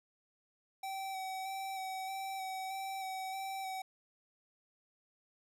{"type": "tone with vibrato", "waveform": "square", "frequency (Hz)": 766, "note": "G5", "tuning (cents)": -40, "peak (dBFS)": -39, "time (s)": [0.83, 3.82], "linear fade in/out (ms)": 5, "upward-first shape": "square", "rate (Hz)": 1.6, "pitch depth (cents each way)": 16, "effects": []}